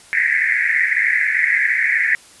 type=band-pass noise; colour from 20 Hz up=pink; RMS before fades=-17 dBFS; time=0.13-2.15 s; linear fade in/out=0 ms; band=1700 to 2200 Hz; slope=96 dB/octave; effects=white hiss -45 dBFS RMS until 2.4 s + resampled to 24000 Hz